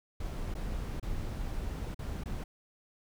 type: noise with dropouts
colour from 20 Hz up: brown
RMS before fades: -36 dBFS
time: 0.2-2.44 s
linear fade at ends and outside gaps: 5 ms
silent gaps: 0.541-0.55 / 0.999-1.027 / 1.945-1.99 / 2.237-2.257 s
effects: none